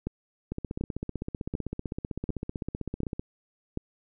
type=two click trains; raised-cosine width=3 ms; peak=-19 / -17 dBFS; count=43 / 6; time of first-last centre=0.52-3.195 / 0.07-3.774 s; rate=15.7 / 1.35 Hz; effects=none

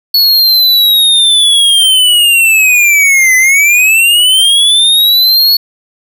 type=linear two-way sweep; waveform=square; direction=down then up; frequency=4403 to 2012 to 4403 Hz; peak=-5 dBFS; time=0.14-5.57 s; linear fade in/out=5 ms; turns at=3.36 s; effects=none

